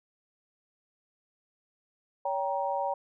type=chord; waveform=sine; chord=G diminished; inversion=second; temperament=just; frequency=564.5 / 784 / 940.8 Hz; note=Db5 / G5 / Bb5; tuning=+31 / 0 / +16 cents; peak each=-32 dBFS; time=2.25-2.94 s; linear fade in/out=5 ms; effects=none